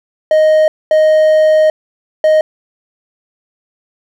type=tone bursts at uneven times; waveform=triangle; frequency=622.3 Hz; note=D#5; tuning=in tune; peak=-4 dBFS; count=3; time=0.31-0.68 / 0.91-1.7 / 2.24-2.41 s; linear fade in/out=2 ms; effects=none